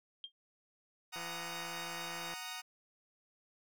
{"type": "tone with exponential decay", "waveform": "sine", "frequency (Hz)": 3200, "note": "G7", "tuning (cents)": 35, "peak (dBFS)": -38, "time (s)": [0.24, 0.32], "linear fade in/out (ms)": 1, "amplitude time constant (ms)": 16}
{"type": "chord", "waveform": "10% pulse", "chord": "D# minor", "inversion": "first", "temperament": "equal", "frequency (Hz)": [740, 932.3, 1244.5], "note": ["F#5", "A#5", "D#6"], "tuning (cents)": [0, 0, 0], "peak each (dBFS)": -38, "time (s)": [1.12, 2.62], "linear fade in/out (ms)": 20}
{"type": "click train", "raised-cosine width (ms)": 0.5, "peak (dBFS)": -32, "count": 200, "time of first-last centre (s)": [1.16, 2.338], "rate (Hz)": 169}
{"effects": []}